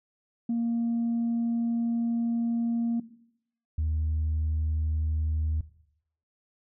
sine tone pair in turn, 233.1 / 77.97 Hz, A#3 / D#2, 0 / +4 cents, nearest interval octave + perfect fifth, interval 1896 cents, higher first, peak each -23 dBFS, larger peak neither, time 0.49-3 / 3.78-5.61 s, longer first, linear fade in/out 5 ms, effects noise-tail reverb RT60 0.7 s tail -17 dB re dry + tanh soft clip ceiling -22 dBFS

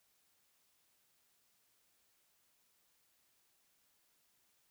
silence, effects white hiss -75 dBFS RMS until 4.7 s

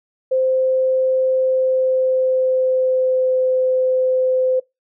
sine tone with pitch glide, 520 to 514.3 Hz, C5 to C5, -11 to -30 cents, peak -14 dBFS, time 0.31-4.6 s, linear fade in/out 10 ms, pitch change -19 cents, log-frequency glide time 1.33-3.39 s, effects noise-tail reverb RT60 0.2 s tail -23 dB re dry

